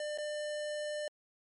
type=tone with dropouts; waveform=square; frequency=598 Hz; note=D5; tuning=31 cents sharp; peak=-36 dBFS; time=0-1.08 s; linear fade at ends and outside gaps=2 ms; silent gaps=0.176-0.184 s; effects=MP3 48 kbps